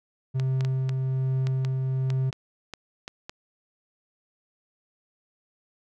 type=tone with tremolo; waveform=triangle; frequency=131.5 Hz; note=C3; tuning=9 cents sharp; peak=-20 dBFS; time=0.34-2.31 s; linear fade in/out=20 ms; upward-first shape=triangle; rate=1.2 Hz; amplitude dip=25%
type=clicks; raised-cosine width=0.2 ms; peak=-19 dBFS; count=11; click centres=0.398 / 0.608 / 0.649 / 0.893 / 1.47 / 1.649 / 2.103 / 2.328 / 2.737 / 3.079 / 3.295 s
effects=none